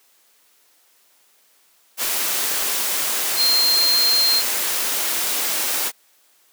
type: tone in noise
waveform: sine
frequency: 4186 Hz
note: C8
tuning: in tune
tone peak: -15 dBFS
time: 3.36-4.43 s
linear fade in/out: 50 ms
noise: white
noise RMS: -22 dBFS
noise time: 1.97-5.92 s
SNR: +4 dB
effects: white hiss -58 dBFS RMS until 6.52 s + high-pass 300 Hz 12 dB/octave